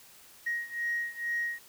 sine beating tone pair, 1882 / 1884.2 Hz, A#6 / A#6, +16 / +18 cents, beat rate 2.2 Hz, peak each -32 / -34 dBFS, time 0.46-1.59 s, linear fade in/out 10 ms, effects tanh soft clip ceiling -23 dBFS + white hiss -55 dBFS RMS until 1.68 s

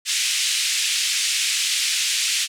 pink band-pass noise, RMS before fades -22 dBFS, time 0.05-2.48 s, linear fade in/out 50 ms, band 2400 to 9000 Hz, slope 24 dB/octave, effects none

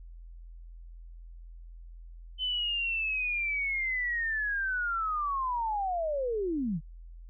sine linear sweep, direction down, 3054 to 139.2 Hz, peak -28 dBFS, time 2.38-6.81 s, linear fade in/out 50 ms, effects added 42 Hz sine -44 dBFS peak until 7.29 s

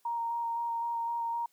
sine tone with vibrato, 932.3 Hz, A#5, in tune, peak -30 dBFS, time 0.05-1.46 s, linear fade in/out 5 ms, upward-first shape square, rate 3.9 Hz, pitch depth 10 cents each way, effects white hiss -70 dBFS RMS until 1.52 s + high-pass 200 Hz 12 dB/octave

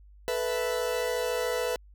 40% pulse chord, A suspended second, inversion none, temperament equal, 440 / 493.9 / 659.3 Hz, A4 / B4 / E5, 0 / 0 / 0 cents, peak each -33 / -28 / -34 dBFS, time 0.28-1.76 s, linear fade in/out 0 ms, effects added 50 Hz sine -50 dBFS peak until 1.94 s

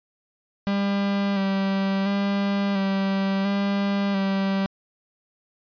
45% pulse tone with vibrato, 197 Hz, G3, 9 cents sharp, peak -21 dBFS, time 0.67-4.66 s, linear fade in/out 0 ms, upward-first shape square, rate 0.72 Hz, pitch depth 22 cents each way, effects resampled to 11025 Hz

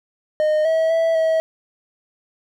triangle tone with pitch steps, 614 / 645 / 656 / 644 Hz, D#5 / E5 / E5 / E5, -23 / -38 / -9 / -41 cents, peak -13 dBFS, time 0.4-1.4 s, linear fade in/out 0 ms, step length 250 ms, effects none

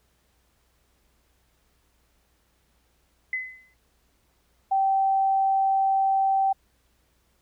sine tone with exponential decay, 2029 Hz, B6, 46 cents sharp, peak -23 dBFS, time 3.33-3.74 s, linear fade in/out 2 ms, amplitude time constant 87 ms
sine tone, 776 Hz, G5, 18 cents flat, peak -19 dBFS, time 4.71-6.53 s, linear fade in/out 10 ms
effects added 60 Hz sine -68 dBFS peak until 7.41 s + pink hiss -68 dBFS RMS until 7.41 s

